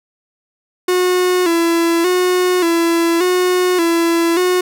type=tone with vibrato; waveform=45% pulse; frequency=349.2 Hz; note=F4; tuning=in tune; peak=-12 dBFS; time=0.88-4.61 s; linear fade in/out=5 ms; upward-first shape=square; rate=0.86 Hz; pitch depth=69 cents each way; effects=none